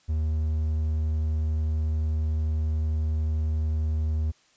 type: tone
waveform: triangle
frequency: 77.8 Hz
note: D#2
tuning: in tune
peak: -21 dBFS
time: 0.08-4.32 s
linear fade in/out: 20 ms
effects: white hiss -62 dBFS RMS until 4.56 s + resampled to 16000 Hz